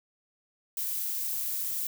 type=noise with high-pass filter sweep; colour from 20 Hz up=violet; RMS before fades=-32 dBFS; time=0.77-1.87 s; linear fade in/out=2 ms; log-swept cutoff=1200 to 350 Hz; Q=0.79; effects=none